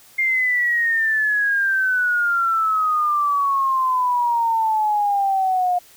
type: exponential sweep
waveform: sine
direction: down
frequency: 2120 to 710 Hz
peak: -16 dBFS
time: 0.18-5.79 s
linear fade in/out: 10 ms
effects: white hiss -49 dBFS RMS until 5.96 s